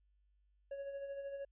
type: tone with tremolo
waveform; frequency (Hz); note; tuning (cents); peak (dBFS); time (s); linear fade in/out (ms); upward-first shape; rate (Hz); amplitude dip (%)
triangle; 556; C#5; +5; -38; 0.71-1.45; 5; sine; 13; 45
effects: added 50 Hz sine -70 dBFS peak until 1.51 s + resampled to 8000 Hz